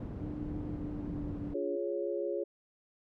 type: low-pass noise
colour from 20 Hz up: white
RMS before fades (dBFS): -40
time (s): 0-1.54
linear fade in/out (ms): 5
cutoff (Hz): 210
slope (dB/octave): 12
type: tone with pitch glide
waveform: sine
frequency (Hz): 299.4 to 291.4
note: D4 to D4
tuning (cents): +33 to -13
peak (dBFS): -39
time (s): 0.2-1.77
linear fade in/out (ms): 20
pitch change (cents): -46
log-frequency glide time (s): 0.64-1.39
type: chord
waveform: sine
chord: Db major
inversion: first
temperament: equal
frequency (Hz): 349.2 / 415.3 / 554.4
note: F4 / Ab4 / Db5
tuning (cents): 0 / 0 / 0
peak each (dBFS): -36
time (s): 1.54-2.44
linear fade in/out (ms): 10
effects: none